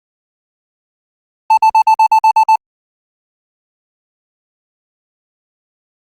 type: tone bursts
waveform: triangle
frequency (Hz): 880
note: A5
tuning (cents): 0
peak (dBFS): -3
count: 9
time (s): 1.5-2.558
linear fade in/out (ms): 5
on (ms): 74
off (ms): 49
effects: Opus 32 kbps

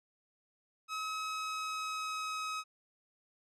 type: tone with pitch glide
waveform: sawtooth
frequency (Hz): 1279 to 1271.6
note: D#6 to D#6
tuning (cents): +47 to +37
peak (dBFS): -32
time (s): 0.88-2.64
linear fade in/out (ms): 50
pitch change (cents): -10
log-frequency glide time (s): 1.23-2.43
effects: low-pass 8000 Hz 12 dB/octave

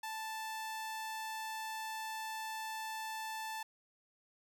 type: tone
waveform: sawtooth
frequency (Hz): 880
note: A5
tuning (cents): 0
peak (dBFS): -36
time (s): 0.03-3.63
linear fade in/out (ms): 5
effects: none

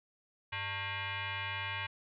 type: tone with frequency modulation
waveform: sine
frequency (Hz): 401.8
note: G4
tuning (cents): +43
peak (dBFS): -35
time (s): 0.52-1.87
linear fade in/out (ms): 10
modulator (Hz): 500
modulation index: 5.4
effects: none

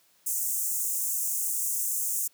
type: high-pass noise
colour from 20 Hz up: pink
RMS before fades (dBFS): -29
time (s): 0.26-2.28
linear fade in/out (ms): 10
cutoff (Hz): 6700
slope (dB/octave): 48
effects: white hiss -64 dBFS RMS until 2.33 s + high-pass 100 Hz 12 dB/octave

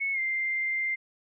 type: tone with pitch glide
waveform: sine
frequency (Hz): 2201 to 2094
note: C#7 to C7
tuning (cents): -13 to +1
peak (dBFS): -26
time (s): 0-0.96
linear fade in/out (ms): 20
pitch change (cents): -86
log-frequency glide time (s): 0.13-0.19
effects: none

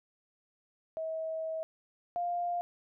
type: tone pair in turn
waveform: sine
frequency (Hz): 642 / 700.3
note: E5 / F5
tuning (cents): -46 / +5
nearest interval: major second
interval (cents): 151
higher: second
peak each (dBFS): -33 / -30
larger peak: second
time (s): 0.97-1.63 / 2.16-2.61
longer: first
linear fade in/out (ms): 0
effects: none

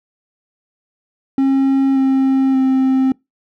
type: tone with pitch steps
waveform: triangle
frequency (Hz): 270.1 / 266.7 / 263.3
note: C#4 / C4 / C4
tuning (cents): -45 / +33 / +11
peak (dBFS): -9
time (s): 1.38-3.12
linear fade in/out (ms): 2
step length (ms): 580
effects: noise-tail reverb RT60 0.2 s tail -25 dB re dry

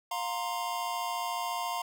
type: chord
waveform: square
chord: F suspended fourth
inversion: none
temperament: equal with one note detuned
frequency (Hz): 704.5 / 932.3 / 1046.5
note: F5 / Bb5 / C6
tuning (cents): +15 / 0 / 0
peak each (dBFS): -37 / -36 / -37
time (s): 0.11-1.82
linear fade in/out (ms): 5
effects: none

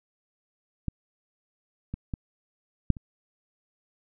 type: clicks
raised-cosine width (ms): 5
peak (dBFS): -16 / -20 / -18 / -7 / -28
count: 5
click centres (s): 0.883 / 1.94 / 2.138 / 2.903 / 2.968
effects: none

